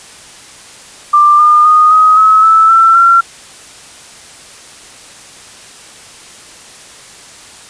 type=tone with pitch steps; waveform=sine; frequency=1186 / 1210.2 / 1234.9 / 1260.2 / 1285.9 / 1312.2 / 1339 / 1366.3 Hz; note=D6 / D#6 / D#6 / D#6 / E6 / E6 / E6 / F6; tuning=+17 / -48 / -13 / +22 / -43 / -8 / +27 / -38 cents; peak=-3 dBFS; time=1.13-3.21 s; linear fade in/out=10 ms; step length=260 ms; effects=white hiss -35 dBFS RMS until 7.69 s + resampled to 22050 Hz